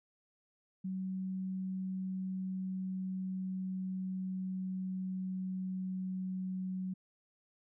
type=tone with pitch glide; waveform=sine; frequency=188.2 to 186.36 Hz; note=F#3 to F#3; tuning=+30 to +13 cents; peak=-35 dBFS; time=0.84-6.94 s; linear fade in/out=10 ms; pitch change=-17 cents; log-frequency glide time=1.39-6.67 s; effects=none